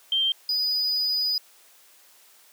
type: tone pair in turn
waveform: sine / triangle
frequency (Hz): 3155 / 4956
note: G7 / D#8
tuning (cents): +10 / -8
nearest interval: minor sixth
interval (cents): 782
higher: second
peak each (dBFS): -20 / -21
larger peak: first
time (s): 0.12-0.32 / 0.49-1.38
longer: second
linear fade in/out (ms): 2
effects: white hiss -55 dBFS RMS until 2.52 s + high-pass 400 Hz 12 dB/octave